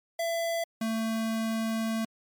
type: tone pair in turn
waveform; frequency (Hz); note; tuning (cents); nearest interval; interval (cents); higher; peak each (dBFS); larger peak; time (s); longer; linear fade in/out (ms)
square; 670 / 223.6; E5 / A3; +28 / +28; octave + perfect fifth; 1900; first; -28; neither; 0.19-0.64 / 0.81-2.05; second; 5
effects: MP3 96 kbps